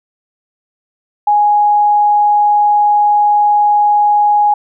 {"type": "tone", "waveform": "sine", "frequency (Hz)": 830.6, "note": "G#5", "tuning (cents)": 0, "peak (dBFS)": -7, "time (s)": [1.27, 4.54], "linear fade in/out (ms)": 5, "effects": []}